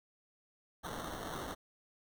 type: noise with sample-and-hold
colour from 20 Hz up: violet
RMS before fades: -42 dBFS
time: 0.83-1.55 s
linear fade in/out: 20 ms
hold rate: 2450 Hz
effects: none